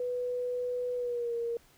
sine tone with pitch glide, 493.9 to 468.1 Hz, B4 to A#4, 0 to +7 cents, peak -30 dBFS, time 0-1.57 s, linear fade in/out 2 ms, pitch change -93 cents, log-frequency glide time 0.95-1.34 s, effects pink hiss -62 dBFS RMS until 1.77 s

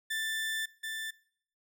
30% pulse tone pair in turn, 1770 / 1770 Hz, A6 / A6, +10 / +10 cents, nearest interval unison, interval 0 cents, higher neither, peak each -29 / -33 dBFS, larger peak first, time 0.1-0.66 / 0.83-1.11 s, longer first, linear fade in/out 10 ms, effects noise-tail reverb RT60 0.6 s tail -22 dB re dry

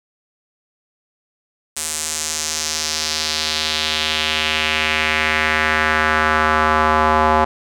square tone with band-pass filter sweep, 77.78 Hz, D#2, in tune, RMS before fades -18 dBFS, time 1.76-7.45 s, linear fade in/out 10 ms, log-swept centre 8500 to 920 Hz, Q 2.1, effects none

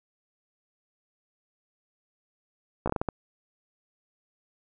slowing click train, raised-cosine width 1 ms, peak -13 dBFS, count 7, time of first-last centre 2.86-3.088 s, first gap 15 ms, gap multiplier 1.37, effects none

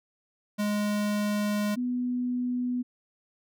square / sine tone pair in turn, 207.7 / 247.5 Hz, G#3 / B3, 0 / +4 cents, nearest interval minor third, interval 304 cents, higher second, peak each -26 / -26 dBFS, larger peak neither, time 0.58-1.76 / 1.76-2.83 s, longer first, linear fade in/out 20 ms, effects none

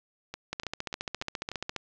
two click trains, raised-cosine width 0.2 ms, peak -15 / -20 dBFS, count 19 / 5, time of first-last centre 0.53-1.763 / 0.34-1.516 s, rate 14.6 / 3.4 Hz, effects low-pass 7000 Hz 12 dB/octave + 9-bit

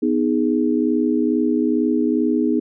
sine chord, G# minor, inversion first, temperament just, 249.2 / 311.5 / 415.3 Hz, B3 / D#4 / G#4, +16 / +2 / 0 cents, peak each -19 / -19 / -23 dBFS, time 0.02-2.6 s, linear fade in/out 10 ms, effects none

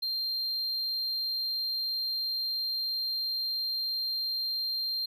triangle tone, 4179 Hz, C8, 3 cents flat, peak -28 dBFS, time 0.02-5.06 s, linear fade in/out 10 ms, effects none

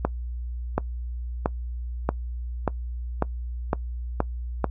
accelerating click train, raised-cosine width 1 ms, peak -7 dBFS, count 9, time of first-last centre 0.05-4.643 s, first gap 730 ms, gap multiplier 0.93, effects noise-tail reverb RT60 0.1 s tail -22 dB re dry + added 60 Hz sine -29 dBFS peak until 4.7 s

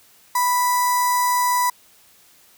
sawtooth tone with notch filter, 987.8 Hz, B5, in tune, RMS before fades -19 dBFS, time 0.35-1.7 s, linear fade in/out 5 ms, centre 3000 Hz, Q 0.6, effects white hiss -53 dBFS RMS until 2.57 s

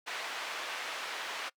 white band-pass noise, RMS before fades -39 dBFS, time 0.06-1.5 s, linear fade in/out 20 ms, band 630 to 2700 Hz, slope 12 dB/octave, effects noise-tail reverb RT60 0.1 s tail -24 dB re dry

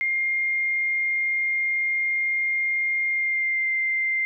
sine tone with pitch glide, 2119 to 2091 Hz, C7 to C7, +21 to -2 cents, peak -21 dBFS, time 0.01-4.25 s, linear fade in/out 0 ms, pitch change -23 cents, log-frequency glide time 3.1-3.71 s, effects none

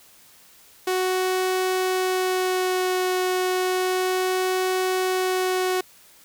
sawtooth tone with vibrato, 370 Hz, F#4, in tune, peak -17 dBFS, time 0.87-5.81 s, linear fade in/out 5 ms, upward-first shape sine, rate 0.32 Hz, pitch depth 9 cents each way, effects white hiss -52 dBFS RMS until 6.24 s

